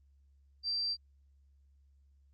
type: tone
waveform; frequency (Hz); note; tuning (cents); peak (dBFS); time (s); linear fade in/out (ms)
sine; 4699; D8; 0; -31; 0.63-0.97; 50
effects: added 69 Hz sine -62 dBFS peak until 2.33 s + Opus 32 kbps